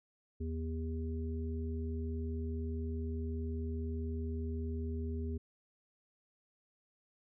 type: harmonic tone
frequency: 80.4 Hz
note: E2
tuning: 43 cents flat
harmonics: 1 / 3 / 5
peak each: -36 / -42 / -45 dBFS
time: 0.4-5.38 s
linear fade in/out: 10 ms
effects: none